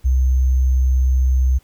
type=tone with sample-and-hold; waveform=sine; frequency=64.6 Hz; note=C2; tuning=21 cents flat; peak=-12 dBFS; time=0.04-1.59 s; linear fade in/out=20 ms; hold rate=6300 Hz; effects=pink hiss -57 dBFS RMS until 1.63 s